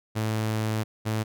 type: tone pair in turn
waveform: sawtooth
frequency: 109.3 / 109.3 Hz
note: A2 / A2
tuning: -11 / -11 cents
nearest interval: unison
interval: 0 cents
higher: neither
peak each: -21 dBFS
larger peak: neither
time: 0.15-0.84 / 1.05-1.24 s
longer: first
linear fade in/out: 20 ms
effects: none